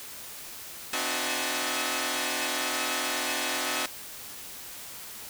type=tone cluster; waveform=5% pulse; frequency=257.4 / 299.4 / 366.2 / 644 / 856 Hz; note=C4 / D4 / F#4 / E5 / A5; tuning=-28 / +33 / -18 / -41 / -48 cents; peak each=-23 dBFS; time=0.93-3.86 s; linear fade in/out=2 ms; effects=white hiss -42 dBFS RMS until 5.29 s